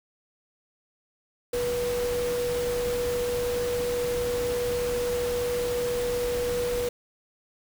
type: tone in noise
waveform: sine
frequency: 486.3 Hz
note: B4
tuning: 27 cents flat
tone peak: -25 dBFS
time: 1.53-6.89 s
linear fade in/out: 5 ms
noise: pink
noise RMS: -35 dBFS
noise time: 1.53-6.89 s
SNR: +7 dB
effects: none